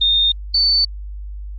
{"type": "tone pair in turn", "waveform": "sine", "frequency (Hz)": [3656, 4517], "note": ["A#7", "C#8"], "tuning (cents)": [-34, 32], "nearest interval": "major third", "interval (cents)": 366, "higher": "second", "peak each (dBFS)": -12, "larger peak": "neither", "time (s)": [[0.01, 0.32], [0.54, 0.85]], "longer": "neither", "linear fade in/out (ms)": 5, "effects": ["added 50 Hz sine -27 dBFS peak until 1.58 s", "Opus 24 kbps"]}